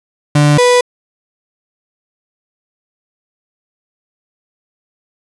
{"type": "tone pair in turn", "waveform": "35% pulse", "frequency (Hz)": [147.3, 492.5], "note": ["D3", "B4"], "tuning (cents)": [6, -5], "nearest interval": "octave + major sixth", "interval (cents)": 2089, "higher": "second", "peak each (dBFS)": -5, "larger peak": "neither", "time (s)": [[0.35, 0.58], [0.58, 0.81]], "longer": "neither", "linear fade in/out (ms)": 5, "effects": ["resampled to 24000 Hz"]}